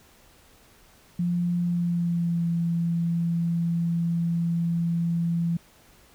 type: tone with pitch glide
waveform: sine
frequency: 174.61 to 168.95 Hz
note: F3 to E3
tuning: 0 to +43 cents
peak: -22 dBFS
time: 1.19-5.57 s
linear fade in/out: 5 ms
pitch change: -57 cents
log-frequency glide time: 1.58-2.49 s
effects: pink hiss -56 dBFS RMS until 6.14 s